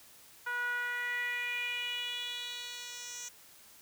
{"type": "tone with band-pass filter sweep", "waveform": "10% pulse", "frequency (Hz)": 486.2, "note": "B4", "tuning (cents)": -27, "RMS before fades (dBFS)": -37, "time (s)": [0.46, 3.29], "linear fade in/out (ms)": 10, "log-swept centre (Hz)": [1300, 6100], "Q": 4.5, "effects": ["white hiss -57 dBFS RMS until 3.81 s"]}